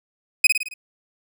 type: tone with echo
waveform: 40% pulse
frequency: 2513 Hz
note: D#7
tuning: 17 cents sharp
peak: -8 dBFS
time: 0.44-0.47 s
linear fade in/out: 5 ms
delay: 54 ms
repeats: 5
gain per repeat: -5 dB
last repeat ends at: 0.74 s
effects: none